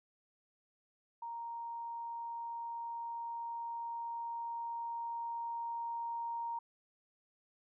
sine tone with level ramp, 932.3 Hz, A#5, in tune, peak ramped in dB -40 to -36 dBFS, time 1.22-6.59 s, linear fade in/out 5 ms, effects none

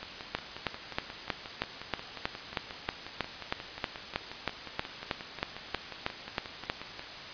two click trains, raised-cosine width 0.3 ms, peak -23 / -12 dBFS, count 40 / 21, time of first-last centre 0.03-6.994 / 0.35-6.699 s, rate 5.6 / 3.15 Hz, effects white hiss -42 dBFS RMS until 7.33 s + resampled to 11025 Hz

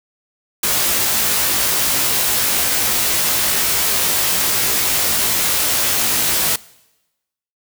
white noise with comb filter, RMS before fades -17 dBFS, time 0.63-6.56 s, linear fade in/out 5 ms, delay 18 ms, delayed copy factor +0.9, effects noise-tail reverb RT60 1.0 s tail -22 dB re dry

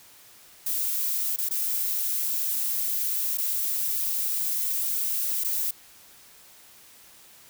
violet noise with dropouts, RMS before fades -27 dBFS, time 0.66-5.71 s, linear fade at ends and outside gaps 5 ms, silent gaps 1.362-1.384 / 1.489-1.508 / 3.374-3.382 / 5.438-5.445 s, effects white hiss -52 dBFS RMS until 7.49 s

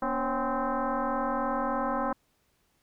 sine tone with frequency modulation, 241.4 Hz, B3, 39 cents flat, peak -26 dBFS, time 0.02-2.13 s, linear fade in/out 5 ms, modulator 263 Hz, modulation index 4.2, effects pink hiss -71 dBFS RMS until 2.82 s

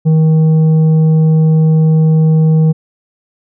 sine tone with tanh clipping, 158.3 Hz, D#3, 30 cents sharp, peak -7 dBFS, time 0.05-2.73 s, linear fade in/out 20 ms, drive 6 dB, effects none

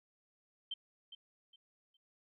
sine tone with echo, 3126 Hz, G7, 6 cents flat, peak -37 dBFS, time 0.71-0.74 s, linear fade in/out 5 ms, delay 410 ms, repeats 3, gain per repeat -11 dB, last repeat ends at 1.97 s, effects none

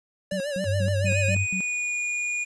square tone with vibrato, 567 Hz, C#5, 39 cents sharp, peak -28 dBFS, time 0.31-1.35 s, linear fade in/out 5 ms, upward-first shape sine, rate 7.1 Hz, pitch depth 84 cents each way
sine tone bursts, 188.1 Hz, F#3, 29 cents sharp, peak -28 dBFS, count 6, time 0.32-1.606 s, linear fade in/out 0 ms, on 81 ms, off 160 ms
sine tone, 98 Hz, G2, in tune, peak -22 dBFS, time 0.64-1.47 s, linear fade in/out 50 ms
square tone with pitch glide, 2489 to 2441 Hz, D#7 to D#7, 0 to -34 cents, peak -26 dBFS, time 1.05-2.45 s, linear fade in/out 20 ms, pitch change -34 cents, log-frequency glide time 1.21-2.02 s
effects resampled to 24000 Hz + 9-bit

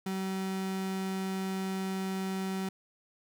35% pulse tone, 190.5 Hz, G3, 49 cents flat, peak -30 dBFS, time 0.06-2.69 s, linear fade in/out 5 ms, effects none

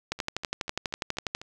two click trains, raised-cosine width 0.2 ms, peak -24 / -11 dBFS, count 6 / 16, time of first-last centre 0.19-1.415 / 0.12-1.35 s, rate 4.08 / 12.2 Hz, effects none

